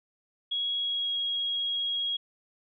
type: tone with pitch glide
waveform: sine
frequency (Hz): 3322 to 3295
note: G#7 to G#7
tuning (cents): 0 to -14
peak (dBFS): -27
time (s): 0.51-2.17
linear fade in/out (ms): 10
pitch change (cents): -14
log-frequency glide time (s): 0.77-1.16
effects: none